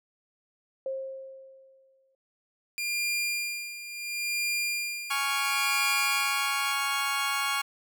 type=tone with exponential decay; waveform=sine; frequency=533 Hz; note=C5; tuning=32 cents sharp; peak=-28 dBFS; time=0.86-2.15 s; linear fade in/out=2 ms; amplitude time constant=280 ms
type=tone with tremolo; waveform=sawtooth; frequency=2400 Hz; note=D7; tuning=37 cents sharp; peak=-23 dBFS; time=2.78-6.72 s; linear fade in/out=0 ms; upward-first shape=sine; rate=0.72 Hz; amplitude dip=75%
type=chord; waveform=20% pulse; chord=Db major; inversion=second; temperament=equal; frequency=830.6 / 1108.7 / 1396.9 Hz; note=Ab5 / Db6 / F6; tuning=0 / 0 / 0 cents; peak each=-29 / -24 / -27 dBFS; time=5.1-7.62 s; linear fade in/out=10 ms
effects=none